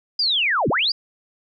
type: linear two-way sweep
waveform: sine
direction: down then up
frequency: 4978 to 88 to 4978 Hz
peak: -17 dBFS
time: 0.19-0.92 s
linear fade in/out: 5 ms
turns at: 0.69 s
effects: none